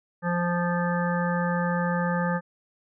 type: harmonic tone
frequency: 174.61 Hz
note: F3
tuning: in tune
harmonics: 1 / 3 / 5 / 7 / 9 / 10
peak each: -25 / -30 / -32 / -33 / -35 / -35 dBFS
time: 0.22-2.41 s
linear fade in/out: 50 ms
effects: none